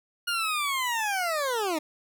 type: linear sweep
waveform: 20% pulse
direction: down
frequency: 1436 to 294.3 Hz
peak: -21 dBFS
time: 0.27-1.79 s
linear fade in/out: 10 ms
effects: none